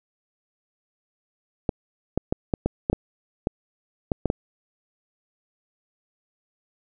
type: clicks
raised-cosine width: 2 ms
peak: -8 dBFS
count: 11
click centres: 1.692 / 2.176 / 2.325 / 2.538 / 2.66 / 2.899 / 2.93 / 3.471 / 4.118 / 4.257 / 4.301 s
effects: none